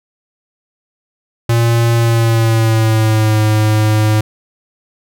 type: tone with pitch glide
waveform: square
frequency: 116.7 to 107.63 Hz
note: A#2 to A2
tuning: +2 to -38 cents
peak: -10 dBFS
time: 1.49-4.21 s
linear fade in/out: 5 ms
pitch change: -140 cents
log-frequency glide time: 1.95-3.41 s
effects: none